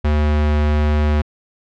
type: tone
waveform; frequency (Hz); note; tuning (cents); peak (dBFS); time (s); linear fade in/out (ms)
square; 74.9; D2; +35; -14; 0.04-1.22; 10
effects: low-pass 3000 Hz 12 dB/octave